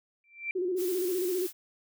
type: tone with exponential growth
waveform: sine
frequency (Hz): 2349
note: D7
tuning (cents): 0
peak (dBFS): -27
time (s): 0.24-0.51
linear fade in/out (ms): 1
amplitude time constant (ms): 58
type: tone with vibrato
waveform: sine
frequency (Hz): 363.7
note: F#4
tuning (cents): -30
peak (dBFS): -27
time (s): 0.55-1.47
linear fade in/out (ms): 10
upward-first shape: square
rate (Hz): 15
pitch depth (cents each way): 57
type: noise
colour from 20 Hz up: blue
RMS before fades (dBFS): -39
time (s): 0.76-1.53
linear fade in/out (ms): 50
effects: none